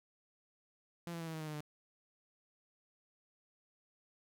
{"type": "tone with pitch steps", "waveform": "sawtooth", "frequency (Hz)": [171, 167.77, 164.6, 161.5, 158.45, 155.45, 152.52, 149.64], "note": ["F3", "E3", "E3", "E3", "D#3", "D#3", "D#3", "D3"], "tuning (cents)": [-36, 31, -2, -35, 32, -1, -34, 33], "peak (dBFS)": -37, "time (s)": [1.07, 1.606], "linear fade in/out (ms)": 0, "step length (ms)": 67, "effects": []}